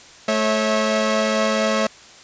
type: tone cluster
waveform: sawtooth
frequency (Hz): 217.8 / 546 / 649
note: A3 / C#5 / E5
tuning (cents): -17 / -26 / -27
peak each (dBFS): -18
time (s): 0.28-1.87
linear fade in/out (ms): 5
effects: white hiss -44 dBFS RMS until 2.23 s + resampled to 16000 Hz